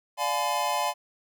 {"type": "chord", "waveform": "square", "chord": "D diminished seventh", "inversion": "none", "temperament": "just", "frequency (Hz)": [587.3, 704.8, 845.8, 1014.9], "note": ["D5", "F5", "Ab5", "Cb6"], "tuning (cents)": [0, 16, 31, 47], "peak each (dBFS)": [-34, -32, -30, -30], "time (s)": [0.17, 0.94], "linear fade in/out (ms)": 50, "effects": []}